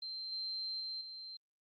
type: tone with level steps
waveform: sine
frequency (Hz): 4133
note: C8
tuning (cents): -22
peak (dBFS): -40 / -37 / -39 / -45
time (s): 0.02-1.37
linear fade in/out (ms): 5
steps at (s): 0.32 / 0.8 / 1.01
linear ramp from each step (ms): 2
effects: Opus 32 kbps